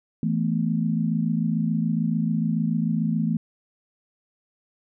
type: chord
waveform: sine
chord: E suspended fourth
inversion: none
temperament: equal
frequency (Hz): 164.81 / 220 / 246.9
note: E3 / A3 / B3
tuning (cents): 0 / 0 / 0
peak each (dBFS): -24 / -24 / -29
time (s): 0.23-3.37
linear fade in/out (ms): 2
effects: none